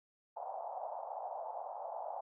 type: band-pass noise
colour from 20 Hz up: white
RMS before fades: -43 dBFS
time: 0.36-2.21 s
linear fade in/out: 10 ms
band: 620 to 860 Hz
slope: 48 dB/octave
effects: none